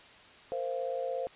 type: chord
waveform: sine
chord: Bb suspended second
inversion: none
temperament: equal with one note detuned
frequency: 466.2 / 523.3 / 691.2 Hz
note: Bb4 / C5 / F5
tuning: 0 / 0 / -18 cents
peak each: -39 / -33 / -38 dBFS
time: 0.52-1.27 s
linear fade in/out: 0 ms
effects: white hiss -54 dBFS RMS until 1.35 s + resampled to 8000 Hz